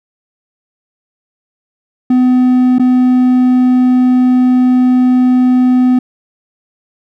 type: tone with dropouts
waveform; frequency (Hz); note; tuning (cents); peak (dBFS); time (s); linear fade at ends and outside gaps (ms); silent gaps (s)
triangle; 252.2; B3; +36; -4; 2.1-5.99; 5; 2.785-2.795
effects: none